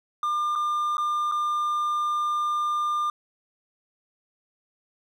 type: tone with dropouts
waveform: triangle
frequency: 1200 Hz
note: D6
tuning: 37 cents sharp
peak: -21 dBFS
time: 0.23-3.1 s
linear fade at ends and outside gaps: 2 ms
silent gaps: 0.554-0.558 / 0.97-0.98 / 1.315-1.32 s
effects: none